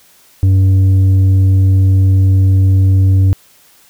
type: tone with tanh clipping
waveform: sine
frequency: 95.5 Hz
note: G2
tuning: 45 cents flat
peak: -7 dBFS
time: 0.43-3.33 s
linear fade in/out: 0 ms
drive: 5 dB
effects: white hiss -47 dBFS RMS until 3.89 s